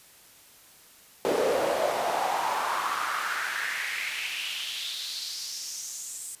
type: noise with high-pass filter sweep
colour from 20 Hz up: brown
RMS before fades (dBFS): -30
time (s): 1.25-6.35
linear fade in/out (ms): 0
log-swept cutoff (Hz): 430 to 8400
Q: 3.7
effects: white hiss -54 dBFS RMS until 6.4 s + resampled to 32000 Hz